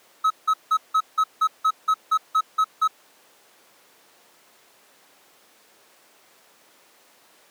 triangle tone bursts, 1283 Hz, E6, 47 cents flat, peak -14 dBFS, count 12, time 0.24-2.878 s, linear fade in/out 10 ms, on 64 ms, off 170 ms, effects pink hiss -55 dBFS RMS until 7.5 s + high-pass 400 Hz 12 dB/octave

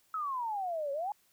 sine exponential two-way sweep, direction down then up, 1315 to 545 to 857 Hz, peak -32 dBFS, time 0.14-1.12 s, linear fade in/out 2 ms, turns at 0.92 s, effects white hiss -69 dBFS RMS until 1.32 s

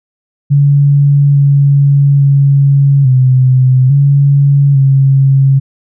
sine tone with pitch steps, 142.2 / 140.9 / 139.6 / 129 / 140.8 / 136 Hz, C#3 / C#3 / C#3 / C3 / C#3 / C#3, +45 / +29 / +13 / -24 / +27 / -33 cents, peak -4 dBFS, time 0.5-5.6 s, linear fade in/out 20 ms, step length 850 ms, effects none

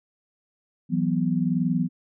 sine chord, E suspended second, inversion none, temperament just, 164.81 / 185.42 / 247.2 Hz, E3 / F#3 / B3, 0 / +4 / +2 cents, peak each -25 dBFS, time 0.89-1.89 s, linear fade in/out 50 ms, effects none

